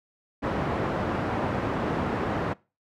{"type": "band-pass noise", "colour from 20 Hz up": "pink", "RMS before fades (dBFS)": -28, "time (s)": [0.42, 2.54], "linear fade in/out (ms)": 20, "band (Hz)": [110, 1300], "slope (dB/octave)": 12, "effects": ["noise-tail reverb RT60 0.3 s tail -23 dB re dry"]}